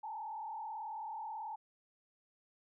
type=tone with frequency modulation; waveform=sine; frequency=870 Hz; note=A5; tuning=20 cents flat; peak=-40 dBFS; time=0.03-1.56 s; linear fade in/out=10 ms; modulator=38.4 Hz; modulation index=1.2; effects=none